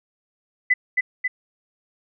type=tone with echo; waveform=sine; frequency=2005 Hz; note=B6; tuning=26 cents sharp; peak=-13 dBFS; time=0.7-0.74 s; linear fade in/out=10 ms; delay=270 ms; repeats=2; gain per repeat=-3 dB; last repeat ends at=1.28 s; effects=none